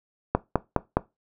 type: click train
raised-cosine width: 1 ms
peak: -5 dBFS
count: 4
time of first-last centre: 0.35-0.97 s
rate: 4.84 Hz
effects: noise-tail reverb RT60 0.2 s tail -18 dB re dry